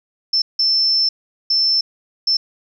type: tone bursts at uneven times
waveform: sine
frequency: 5320 Hz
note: E8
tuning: 15 cents sharp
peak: -13 dBFS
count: 4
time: 0.33-0.42 / 0.59-1.09 / 1.5-1.81 / 2.27-2.37 s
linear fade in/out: 5 ms
effects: 9-bit